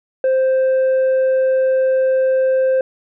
sine tone with tanh clipping, 523.3 Hz, C5, in tune, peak -13 dBFS, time 0.24-2.81 s, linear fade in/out 2 ms, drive 3 dB, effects none

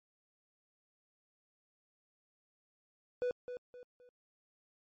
triangle tone with echo, 494.2 Hz, B4, 1 cent sharp, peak -29 dBFS, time 3.22-3.31 s, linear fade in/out 0 ms, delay 260 ms, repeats 3, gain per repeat -9 dB, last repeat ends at 4.09 s, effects MP3 32 kbps

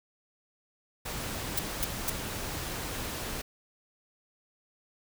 pink noise, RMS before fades -36 dBFS, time 1.05-3.42 s, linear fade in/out 10 ms
blue noise bursts, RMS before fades -28 dBFS, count 3, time 1.57-2.099 s, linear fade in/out 5 ms, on 23 ms, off 230 ms
effects none

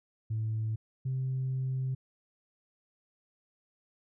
sine tone pair in turn, 110 / 130.81 Hz, A2 / C3, 0 / 0 cents, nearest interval minor third, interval 300 cents, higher second, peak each -28 dBFS, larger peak neither, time 0.3-0.76 / 1.05-1.95 s, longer second, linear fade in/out 10 ms, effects tanh soft clip ceiling -26 dBFS

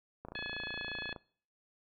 click train, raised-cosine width 1 ms, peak -30 dBFS, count 27, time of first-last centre 0.25-1.162 s, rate 28.5 Hz
harmonic tone, 852 Hz, G#5, 44 cents sharp, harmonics 2 / 3 / 4 / 5, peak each -40 / -44 / -46 / -48 dBFS, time 0.35-1.13 s, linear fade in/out 2 ms
effects noise-tail reverb RT60 0.5 s tail -23 dB re dry

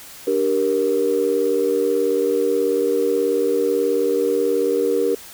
sine chord, G minor, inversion second, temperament just, 294 / 392 / 470.4 Hz, D4 / G4 / Bb4, +2 / 0 / +16 cents, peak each -24 / -20 / -18 dBFS, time 0.27-5.15 s, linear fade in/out 5 ms, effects tanh soft clip ceiling -8 dBFS + white hiss -40 dBFS RMS until 5.33 s

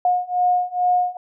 sine beating tone pair, 719 / 721.3 Hz, F#5 / F#5, -50 / -44 cents, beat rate 2.3 Hz, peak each -20 / -19 dBFS, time 0.05-1.17 s, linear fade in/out 2 ms, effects none

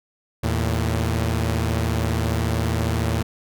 sawtooth tone pair together, 80.1 / 112.89 Hz, E2 / A2, -49 / +45 cents, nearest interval tritone, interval 594 cents, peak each -19 dBFS, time 0.43-3.23 s, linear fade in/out 10 ms, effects none

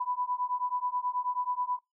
sine beating tone pair, 987.8 / 997.1 Hz, B5 / B5, 0 / +16 cents, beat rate 9.3 Hz, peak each -32 / -32 dBFS, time 0-1.79 s, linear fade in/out 10 ms, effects noise-tail reverb RT60 0.2 s tail -25 dB re dry

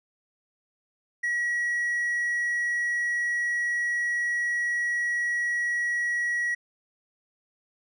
sine tone with hard clipping, 1918 Hz, A#6, 49 cents sharp, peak -25 dBFS, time 1.23-6.55 s, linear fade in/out 10 ms, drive 2 dB, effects none

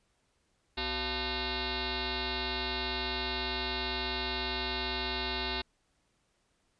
sine tone with frequency modulation, 1827 Hz, A#6, 35 cents flat, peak -31 dBFS, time 0.77-5.62 s, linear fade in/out 10 ms, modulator 315 Hz, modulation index 7.9, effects pink hiss -74 dBFS RMS until 6.79 s + resampled to 22050 Hz

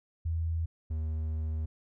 sine / triangle tone pair in turn, 82.2 / 78.55 Hz, E2 / D#2, -4 / +17 cents, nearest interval minor second, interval 79 cents, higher first, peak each -28 dBFS, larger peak neither, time 0.25-0.66 / 0.9-1.66 s, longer second, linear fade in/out 10 ms, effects none

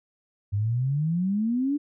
sine exponential sweep, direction up, 98 to 298 Hz, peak -22 dBFS, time 0.52-1.78 s, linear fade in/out 20 ms, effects none

